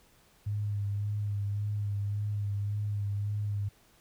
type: tone with vibrato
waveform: sine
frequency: 102.6 Hz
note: G#2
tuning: 21 cents flat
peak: -29 dBFS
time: 0.46-3.69 s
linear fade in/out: 10 ms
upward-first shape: sine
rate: 1.8 Hz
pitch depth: 27 cents each way
effects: pink hiss -63 dBFS RMS until 4 s